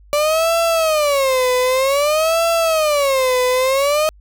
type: tone with vibrato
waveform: 35% pulse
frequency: 580 Hz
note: D5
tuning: 22 cents flat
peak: -12 dBFS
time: 0.13-4.09 s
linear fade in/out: 0 ms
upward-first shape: sine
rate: 0.53 Hz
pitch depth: 250 cents each way
effects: added 50 Hz sine -43 dBFS peak until 4.2 s